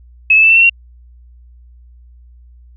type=tone with pitch steps; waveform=sine; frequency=2584 / 2616 / 2647 / 2680 / 2712 / 2746 Hz; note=E7 / E7 / E7 / E7 / E7 / F7; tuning=-35 / -14 / +7 / +28 / +49 / -30 cents; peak=-5 dBFS; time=0.3-0.696 s; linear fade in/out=5 ms; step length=66 ms; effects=added 60 Hz sine -39 dBFS peak until 2.76 s